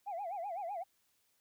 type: tone with vibrato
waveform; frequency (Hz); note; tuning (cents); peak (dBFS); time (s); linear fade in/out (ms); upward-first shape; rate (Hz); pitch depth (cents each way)
sine; 743; F#5; +7; -36; 0.06-0.84; 20; sine; 7.9; 200
effects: tanh soft clip ceiling -34 dBFS + white hiss -75 dBFS RMS until 1.4 s